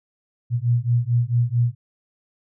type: beating tone pair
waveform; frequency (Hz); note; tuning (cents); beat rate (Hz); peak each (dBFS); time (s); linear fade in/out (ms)
sine; 117.7 / 122.2; A#2 / B2; +17 / -18; 4.5; -20; 0.5-1.75; 50
effects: none